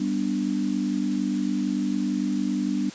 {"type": "chord", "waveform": "sine", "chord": "G major", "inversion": "none", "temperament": "equal", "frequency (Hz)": [196, 246.9, 293.7], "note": ["G3", "B3", "D4"], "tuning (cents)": [0, 0, 0], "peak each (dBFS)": -27, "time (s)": [0, 2.9], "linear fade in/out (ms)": 5, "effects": ["white hiss -42 dBFS RMS until 2.94 s", "resampled to 16000 Hz"]}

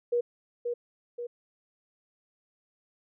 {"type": "tone with echo", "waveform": "sine", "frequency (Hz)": 479.8, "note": "A#4", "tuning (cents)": 50, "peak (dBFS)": -23, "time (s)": [0.12, 0.21], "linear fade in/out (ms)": 10, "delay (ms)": 530, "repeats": 2, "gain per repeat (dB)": -5, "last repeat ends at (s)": 1.27, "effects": []}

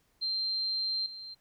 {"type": "tone with level steps", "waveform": "sine", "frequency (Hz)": 4153, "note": "C8", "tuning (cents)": -14, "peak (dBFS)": [-29, -41], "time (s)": [0.21, 1.35], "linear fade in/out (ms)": 20, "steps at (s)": 1.06, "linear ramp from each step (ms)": 2, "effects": ["pink hiss -71 dBFS RMS until 1.4 s"]}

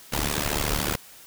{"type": "noise with amplitude modulation", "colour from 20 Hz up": "pink", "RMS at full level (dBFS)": -22, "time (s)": [0.12, 0.96], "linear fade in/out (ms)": 10, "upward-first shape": "sine", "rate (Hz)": 73.6, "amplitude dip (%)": 95, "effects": ["white hiss -48 dBFS RMS until 1.26 s"]}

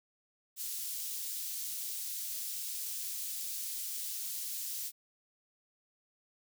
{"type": "high-pass noise", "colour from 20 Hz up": "white", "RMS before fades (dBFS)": -39, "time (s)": [0.56, 4.92], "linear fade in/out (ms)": 50, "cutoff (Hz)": 4600, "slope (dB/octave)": 12, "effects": []}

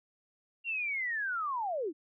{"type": "linear sweep", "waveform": "sine", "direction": "down", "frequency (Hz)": [2789, 280], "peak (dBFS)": -31, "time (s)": [0.64, 1.93], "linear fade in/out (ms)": 50, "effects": []}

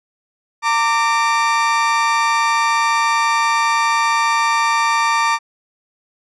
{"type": "tone pair together", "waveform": "30% pulse", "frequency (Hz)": [914.8, 1175], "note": ["A#5", "D6"], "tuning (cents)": [-33, 1], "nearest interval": "major third", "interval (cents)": 434, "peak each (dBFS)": -14, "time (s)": [0.62, 5.39], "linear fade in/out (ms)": 50, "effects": ["low-pass 6000 Hz 12 dB/octave"]}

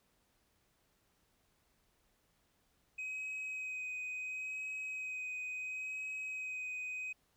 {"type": "tone with vibrato", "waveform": "sine", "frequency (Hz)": 2523, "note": "D#7", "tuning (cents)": 23, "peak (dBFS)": -36, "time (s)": [2.98, 7.13], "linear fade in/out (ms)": 10, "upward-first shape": "sine", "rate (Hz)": 0.72, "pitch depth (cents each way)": 14, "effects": ["tanh soft clip ceiling -38 dBFS", "pink hiss -75 dBFS RMS until 7.36 s"]}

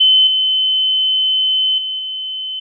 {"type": "tone with level steps", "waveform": "sine", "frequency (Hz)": 3052, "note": "G7", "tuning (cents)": -47, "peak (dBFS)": [-7, -12, -19, -21], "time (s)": [0, 2.6], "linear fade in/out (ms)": 10, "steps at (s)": [0.27, 1.78, 1.99], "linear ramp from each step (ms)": 2, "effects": []}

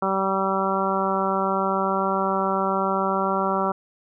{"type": "harmonic tone", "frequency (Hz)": 192.8, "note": "G3", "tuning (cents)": -28, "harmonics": [1, 2, 3, 4, 5, 6, 7], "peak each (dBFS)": [-28, -28, -28, -28, -28, -28, -28], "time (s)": [0.02, 3.72], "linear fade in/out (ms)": 5, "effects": []}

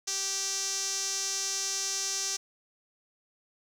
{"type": "tone with band-pass filter", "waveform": "sawtooth", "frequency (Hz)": 390, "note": "G4", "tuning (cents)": -9, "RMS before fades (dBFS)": -32, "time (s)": [0.07, 2.37], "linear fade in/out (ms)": 10, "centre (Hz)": 6000, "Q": 4.4, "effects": ["9-bit"]}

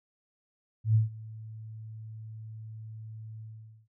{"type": "tone with ADSR envelope", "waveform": "sine", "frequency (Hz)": 110, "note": "A2", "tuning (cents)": 0, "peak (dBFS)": -18, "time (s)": [0.84, 3.88], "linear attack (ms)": 110, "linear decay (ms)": 140, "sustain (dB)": -22, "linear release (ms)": 470, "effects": []}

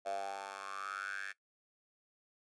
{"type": "tone with high-pass filter sweep", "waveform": "10% pulse", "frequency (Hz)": 98, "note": "G2", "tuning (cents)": 0, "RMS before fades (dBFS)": -42, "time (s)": [0.05, 1.33], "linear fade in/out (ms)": 20, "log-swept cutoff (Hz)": [650, 1800], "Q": 8.5, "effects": ["noise-tail reverb RT60 0.1 s tail -18 dB re dry", "resampled to 22050 Hz"]}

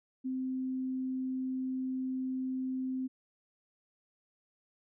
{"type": "tone", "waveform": "sine", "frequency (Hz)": 259.5, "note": "C4", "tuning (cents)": -14, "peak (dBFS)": -32, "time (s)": [0.24, 3.08], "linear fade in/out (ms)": 20, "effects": []}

